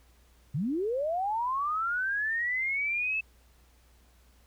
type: linear sweep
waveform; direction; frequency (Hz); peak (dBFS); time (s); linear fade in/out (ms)
sine; up; 121.8 to 2637; -27; 0.54-3.21; 10
effects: added 60 Hz sine -59 dBFS peak until 4.46 s + pink hiss -65 dBFS RMS until 4.46 s